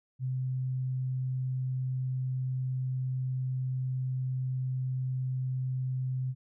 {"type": "tone", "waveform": "sine", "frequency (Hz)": 129.2, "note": "C3", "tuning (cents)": -21, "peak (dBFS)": -29, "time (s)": [0.19, 6.35], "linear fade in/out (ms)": 50, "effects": []}